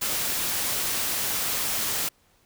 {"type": "noise", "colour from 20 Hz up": "white", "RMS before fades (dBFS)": -27, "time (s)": [0.01, 2.09], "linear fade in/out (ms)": 10, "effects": ["pink hiss -63 dBFS RMS until 2.45 s"]}